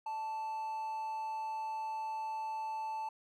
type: tone with amplitude modulation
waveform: triangle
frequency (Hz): 880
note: A5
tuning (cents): 0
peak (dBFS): -33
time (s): 0.06-3.09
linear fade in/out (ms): 5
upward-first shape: sine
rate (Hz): 264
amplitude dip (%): 25
effects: none